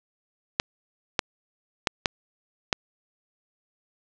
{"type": "clicks", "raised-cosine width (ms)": 0.2, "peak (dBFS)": -3, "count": 5, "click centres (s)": [0.599, 1.192, 1.872, 2.058, 2.728], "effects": ["low-pass 7000 Hz 12 dB/octave"]}